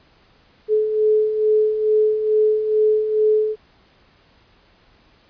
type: beating tone pair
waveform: sine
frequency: 427.8 / 430.1 Hz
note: A4 / A4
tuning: -49 / -39 cents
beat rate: 2.3 Hz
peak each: -23 / -15 dBFS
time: 0.68-3.56 s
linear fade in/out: 50 ms
effects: pink hiss -55 dBFS RMS until 5.29 s + resampled to 11025 Hz